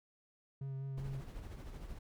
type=tone with vibrato; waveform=triangle; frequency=135.4 Hz; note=C#3; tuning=40 cents flat; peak=-37 dBFS; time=0.61-1.21 s; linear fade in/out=5 ms; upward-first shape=sine; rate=5 Hz; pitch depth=17 cents each way
type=noise with tremolo; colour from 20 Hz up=brown; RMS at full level=-45 dBFS; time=0.97-1.99 s; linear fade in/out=10 ms; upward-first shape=sine; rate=13 Hz; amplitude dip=45%
effects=none